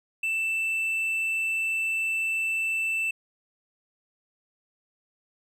triangle tone, 2657 Hz, E7, 13 cents sharp, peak -23 dBFS, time 0.23-3.11 s, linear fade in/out 5 ms, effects none

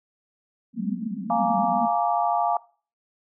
white band-pass noise, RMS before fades -29 dBFS, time 0.73-1.89 s, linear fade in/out 50 ms, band 180 to 250 Hz, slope 96 dB/octave
sine chord, Bb dominant seventh, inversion second, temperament just, 699.2 / 839.1 / 932.3 / 1165.4 Hz, F5 / Ab5 / Bb5 / D6, +2 / +18 / 0 / -14 cents, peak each -23 / -25 / -28 / -29 dBFS, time 1.3-2.57 s, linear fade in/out 2 ms
effects noise-tail reverb RT60 0.4 s tail -21 dB re dry

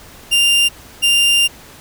40% pulse tone pair in turn, 2794 / 2794 Hz, F7 / F7, 0 / 0 cents, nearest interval unison, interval 0 cents, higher neither, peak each -9 dBFS, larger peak neither, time 0.31-0.69 / 1.02-1.48 s, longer second, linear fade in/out 20 ms, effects pink hiss -40 dBFS RMS until 1.8 s

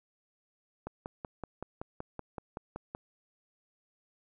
click train, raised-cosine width 1 ms, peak -24 dBFS, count 12, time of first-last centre 0.87-2.949 s, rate 5.29 Hz, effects none

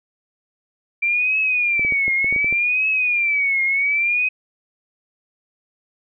sine tone with vibrato, 2349 Hz, D7, in tune, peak -16 dBFS, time 1.02-4.29 s, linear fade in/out 10 ms, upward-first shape triangle, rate 0.67 Hz, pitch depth 170 cents each way
clicks, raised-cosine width 2 ms, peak -18 dBFS, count 9, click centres 1.795 / 1.849 / 1.923 / 2.08 / 2.245 / 2.326 / 2.362 / 2.445 / 2.526 s
effects none

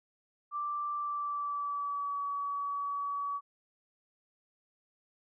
sine tone with pitch glide, 1174.7 to 1136.7 Hz, D6 to C#6, 0 to +43 cents, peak -32 dBFS, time 0.51-3.41 s, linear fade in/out 50 ms, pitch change -57 cents, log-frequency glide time 0.94-2.22 s, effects none

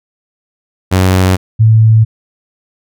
sawtooth / sine tone pair in turn, 93.2 / 110.83 Hz, F#2 / A2, +13 / +13 cents, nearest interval minor third, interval 300 cents, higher second, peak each -3 dBFS, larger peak neither, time 0.91-1.37 / 1.59-2.05 s, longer neither, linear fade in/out 20 ms, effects none

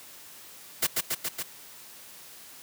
white noise with echo, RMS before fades -24 dBFS, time 0.82-0.87 s, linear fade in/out 10 ms, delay 140 ms, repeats 4, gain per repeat -2 dB, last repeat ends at 1.43 s, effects white hiss -48 dBFS RMS until 2.62 s + high-pass 100 Hz 12 dB/octave

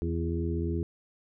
harmonic tone with a mistuned harmonic, 83.2 Hz, E2, 17 cents sharp, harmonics 1 / 2 / 3 / 4 / 5, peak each -30 / -35 / -37 / -34 / -38 dBFS, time 0.02-0.83 s, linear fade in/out 0 ms, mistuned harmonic 4, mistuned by +34 cents, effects none

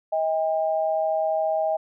sine tone pair together, 636.5 / 802 Hz, D#5 / G5, +39 / +39 cents, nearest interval major third, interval 400 cents, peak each -22 / -26 dBFS, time 0.12-1.77 s, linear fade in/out 10 ms, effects none

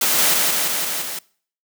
white noise with echo, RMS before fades -18 dBFS, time 0.01-0.34 s, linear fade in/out 5 ms, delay 170 ms, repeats 5, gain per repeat -2 dB, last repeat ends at 1.19 s, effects noise-tail reverb RT60 0.5 s tail -23 dB re dry + high-pass 200 Hz 12 dB/octave

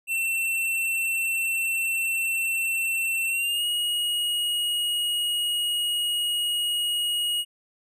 square tone with pitch glide, 2695 to 2888 Hz, E7 to F#7, +38 to -43 cents, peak -24 dBFS, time 0.07-7.45 s, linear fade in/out 50 ms, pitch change +119 cents, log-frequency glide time 3.28-3.65 s, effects none

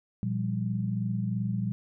sine tone cluster, 117.9 / 173.3 / 196.1 Hz, A#2 / F3 / G3, +20 / -13 / +1 cents, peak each -30 / -34 / -31 dBFS, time 0.23-1.72 s, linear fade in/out 0 ms, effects none

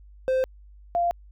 triangle / sine tone pair in turn, 520 / 692.7 Hz, C5 / F5, -11 / -14 cents, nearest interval perfect fourth, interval 497 cents, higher second, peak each -18 / -20 dBFS, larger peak first, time 0.28-0.44 / 0.95-1.11 s, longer neither, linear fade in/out 0 ms, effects added 50 Hz sine -46 dBFS peak until 1.31 s

